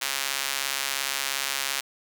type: tone with high-pass filter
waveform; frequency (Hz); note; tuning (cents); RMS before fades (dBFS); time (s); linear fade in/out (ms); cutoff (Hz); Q
sawtooth; 137.2; C#3; -17; -29; 0.01-1.81; 10; 2000; 0.59
effects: none